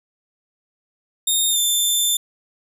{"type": "tone with pitch glide", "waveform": "15% pulse", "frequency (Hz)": [3678, 3551], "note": ["A#7", "A7"], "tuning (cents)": [-24, 15], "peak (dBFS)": -10, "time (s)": [1.27, 2.17], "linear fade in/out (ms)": 5, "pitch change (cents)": -61, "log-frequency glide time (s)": [1.5, 1.58], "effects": []}